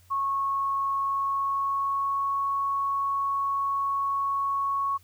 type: tone with pitch glide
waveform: sine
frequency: 1099 to 1107.3 Hz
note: C#6 to C#6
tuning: -15 to -2 cents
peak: -24 dBFS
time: 0.1-4.98 s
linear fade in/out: 20 ms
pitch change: +13 cents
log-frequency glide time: 0.98-2.42 s
effects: added 90 Hz sine -56 dBFS peak until 5.03 s + white hiss -62 dBFS RMS until 5.03 s